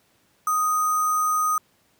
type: tone with sample-and-hold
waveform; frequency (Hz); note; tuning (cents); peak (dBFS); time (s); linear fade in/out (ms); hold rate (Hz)
sine; 1244.5; D#6; 0; -19; 0.47-1.58; 2; 7350
effects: pink hiss -63 dBFS RMS until 1.99 s + high-pass 100 Hz 12 dB/octave